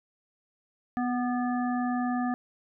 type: harmonic tone with a mistuned harmonic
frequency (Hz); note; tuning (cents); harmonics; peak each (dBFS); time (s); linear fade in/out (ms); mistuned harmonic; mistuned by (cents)
246.9; B3; 0; 1 / 3 / 5 / 7; -27 / -32 / -38 / -40; 0.97-2.34; 0; 5; -27
effects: none